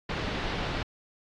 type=low-pass noise; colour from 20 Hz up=pink; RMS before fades=-32 dBFS; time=0.09-0.83 s; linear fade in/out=5 ms; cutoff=4100 Hz; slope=24 dB/octave; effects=AAC 64 kbps